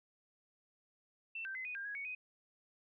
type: tone with pitch steps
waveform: sine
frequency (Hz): 2680 / 1561 / 2045 / 2483 / 1601 / 1660 / 2229 / 2504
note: E7 / G6 / C7 / D#7 / G6 / G#6 / C#7 / D#7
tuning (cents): +28 / -8 / -40 / -4 / +36 / -1 / +9 / +10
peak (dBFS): -40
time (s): 1.35-2.15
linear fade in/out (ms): 5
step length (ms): 100
effects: none